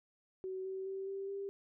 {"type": "tone with pitch steps", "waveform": "sine", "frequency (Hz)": [376.4, 381.2, 386.1, 391, 396], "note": ["F#4", "G4", "G4", "G4", "G4"], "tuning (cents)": [30, -48, -26, -4, 18], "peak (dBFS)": -38, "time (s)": [0.44, 1.49], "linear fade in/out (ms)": 0, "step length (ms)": 210, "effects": []}